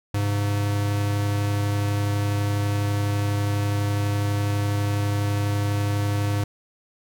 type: tone pair together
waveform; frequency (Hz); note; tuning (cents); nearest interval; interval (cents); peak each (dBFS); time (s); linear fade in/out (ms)
square; 102 / 134.09; G#2 / C3; -31 / +43; perfect fourth; 474; -22 / -33; 0.14-6.44; 5
effects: none